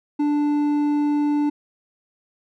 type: tone with hard clipping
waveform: triangle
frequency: 293.7 Hz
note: D4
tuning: in tune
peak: -19 dBFS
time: 0.19-1.5 s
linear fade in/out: 10 ms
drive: 9 dB
effects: none